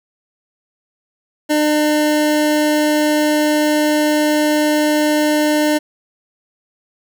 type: tone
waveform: 25% pulse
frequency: 301.5 Hz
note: D4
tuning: 46 cents sharp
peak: -9 dBFS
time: 1.49-5.79 s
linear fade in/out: 20 ms
effects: none